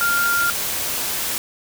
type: tone in noise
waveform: sine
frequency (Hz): 1396.9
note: F6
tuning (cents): 0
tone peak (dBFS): -17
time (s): 0.01-0.5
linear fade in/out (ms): 0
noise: white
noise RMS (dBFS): -24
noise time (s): 0-1.38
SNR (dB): +4
effects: none